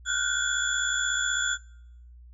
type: tone cluster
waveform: sine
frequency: 1416 / 1491 / 1547 / 3393 / 7120 Hz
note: F6 / F#6 / G6 / G#7 / A8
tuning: +23 / +13 / -23 / +36 / +20 cents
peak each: -31 dBFS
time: 0.05-1.58 s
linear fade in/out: 50 ms
effects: noise-tail reverb RT60 0.8 s tail -25 dB re dry + added 60 Hz sine -46 dBFS peak until 2.33 s